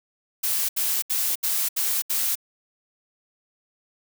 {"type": "noise bursts", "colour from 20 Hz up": "blue", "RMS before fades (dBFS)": -24, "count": 6, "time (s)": [0.43, 2.355], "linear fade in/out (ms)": 10, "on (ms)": 260, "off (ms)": 73, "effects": []}